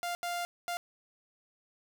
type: tone bursts at uneven times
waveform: sawtooth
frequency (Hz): 698.5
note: F5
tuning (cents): 0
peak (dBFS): -29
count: 3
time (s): 0.03-0.15 / 0.23-0.45 / 0.68-0.77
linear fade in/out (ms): 0
effects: none